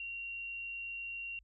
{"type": "tone", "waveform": "sine", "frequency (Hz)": 2754, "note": "F7", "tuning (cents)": -25, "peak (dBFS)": -39, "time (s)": [0, 1.39], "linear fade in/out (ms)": 2, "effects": ["added 50 Hz sine -62 dBFS peak until 1.43 s"]}